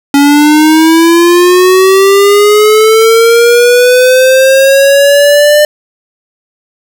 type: linear sweep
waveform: square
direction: up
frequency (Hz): 280 to 599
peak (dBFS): -3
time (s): 0.14-5.65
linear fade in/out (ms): 2
effects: 7-bit